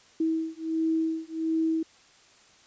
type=beating tone pair; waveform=sine; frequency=321.8 / 323.2 Hz; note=E4 / E4; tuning=-42 / -34 cents; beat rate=1.4 Hz; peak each=-28 dBFS; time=0.2-1.83 s; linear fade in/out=5 ms; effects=white hiss -57 dBFS RMS until 2.66 s + resampled to 16000 Hz